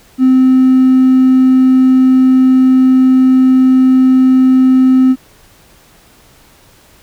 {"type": "tone with hard clipping", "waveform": "triangle", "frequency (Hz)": 259.1, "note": "C4", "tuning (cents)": -17, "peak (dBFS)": -5, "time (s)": [0.18, 5.16], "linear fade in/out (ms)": 50, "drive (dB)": 4, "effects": ["pink hiss -45 dBFS RMS until 7.02 s"]}